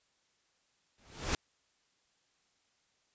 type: noise with exponential growth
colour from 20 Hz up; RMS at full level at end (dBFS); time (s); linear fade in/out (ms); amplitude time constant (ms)
pink; -29; 0.98-1.35; 2; 80
effects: white hiss -74 dBFS RMS until 3.14 s + resampled to 16000 Hz